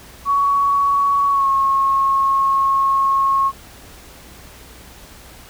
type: tone with pitch glide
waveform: sine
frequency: 1121 to 1089.1 Hz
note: C#6 to C#6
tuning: +19 to -31 cents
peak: -13 dBFS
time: 0.25-3.52 s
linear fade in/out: 50 ms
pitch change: -50 cents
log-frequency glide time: 1.3-1.48 s
effects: added 60 Hz sine -47 dBFS peak until 5.49 s + pink hiss -42 dBFS RMS until 5.49 s